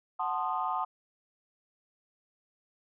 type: chord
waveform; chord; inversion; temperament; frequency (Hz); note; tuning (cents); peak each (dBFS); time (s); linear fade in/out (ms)
sine; F# diminished seventh; none; equal with one note detuned; 740 / 880 / 1046.5 / 1233.1; F#5 / A5 / C6 / Eb6; 0 / 0 / 0 / -16; -34; 0.19-0.85; 10
effects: tanh soft clip ceiling -19 dBFS